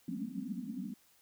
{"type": "band-pass noise", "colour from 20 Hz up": "white", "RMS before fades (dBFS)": -40, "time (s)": [0.08, 0.94], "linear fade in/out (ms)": 5, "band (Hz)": [180, 270], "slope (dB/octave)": 96, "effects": ["white hiss -67 dBFS RMS until 1.21 s"]}